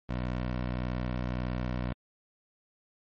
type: tone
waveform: 15% pulse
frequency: 61.74 Hz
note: B1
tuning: in tune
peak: -24 dBFS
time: 0.09-1.93 s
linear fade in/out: 5 ms
effects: low-pass 3000 Hz 12 dB/octave + MP3 32 kbps